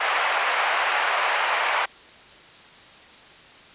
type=band-pass noise; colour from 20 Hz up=pink; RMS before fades=-23 dBFS; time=0-1.86 s; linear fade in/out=10 ms; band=690 to 2800 Hz; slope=24 dB/octave; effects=white hiss -47 dBFS RMS until 3.74 s + resampled to 8000 Hz